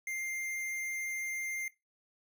square tone, 2102 Hz, C7, 7 cents sharp, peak -36 dBFS, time 0.07-1.68 s, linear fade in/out 2 ms, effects noise-tail reverb RT60 0.2 s tail -18 dB re dry

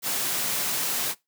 white high-pass noise, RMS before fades -27 dBFS, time 0.02-1.15 s, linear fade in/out 50 ms, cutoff 110 Hz, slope 48 dB/octave, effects noise-tail reverb RT60 0.2 s tail -22 dB re dry

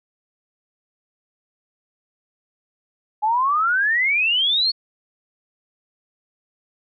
sine exponential sweep, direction up, 830.6 to 4435 Hz, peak -16 dBFS, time 3.22-4.72 s, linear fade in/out 20 ms, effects none

